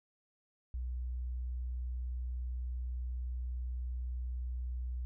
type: tone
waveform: sine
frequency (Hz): 61.74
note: B1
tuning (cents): 0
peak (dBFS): -35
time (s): 0.74-5.05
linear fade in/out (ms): 0
effects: none